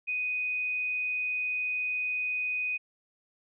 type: tone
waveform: sine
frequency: 2493 Hz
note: D#7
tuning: 3 cents sharp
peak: -28 dBFS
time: 0.07-2.78 s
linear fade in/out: 20 ms
effects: none